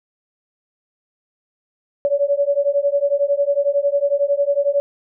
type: beating tone pair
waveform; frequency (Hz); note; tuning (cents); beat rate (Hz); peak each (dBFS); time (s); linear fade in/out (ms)
sine; 562 / 573; C#5 / D5; +24 / -43; 11; -18; 2.05-4.8; 0
effects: none